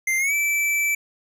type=tone with pitch glide; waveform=square; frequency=2091 to 2320 Hz; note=C7 to D7; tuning=-2 to -22 cents; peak=-20 dBFS; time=0.07-0.95 s; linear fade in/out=5 ms; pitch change=+180 cents; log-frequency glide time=0.18-0.34 s; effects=none